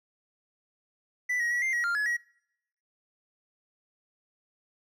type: tone with pitch steps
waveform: triangle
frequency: 1982 / 1893 / 1933 / 2099 / 1909 / 1396 / 1696 / 1909 Hz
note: B6 / A#6 / B6 / C7 / A#6 / F6 / G#6 / A#6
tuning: +6 / +26 / -38 / +5 / +41 / -1 / +36 / +41 cents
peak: -24 dBFS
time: 1.29-2.17 s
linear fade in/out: 10 ms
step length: 110 ms
effects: noise-tail reverb RT60 0.8 s tail -26 dB re dry